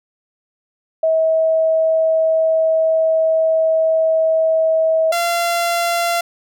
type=tone pair in turn; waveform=sine / sawtooth; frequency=643 / 686.6 Hz; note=E5 / F5; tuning=-43 / -30 cents; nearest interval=minor second; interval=113 cents; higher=second; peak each=-12 dBFS; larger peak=neither; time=1.03-5.12 / 5.12-6.21 s; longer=first; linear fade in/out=5 ms; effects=none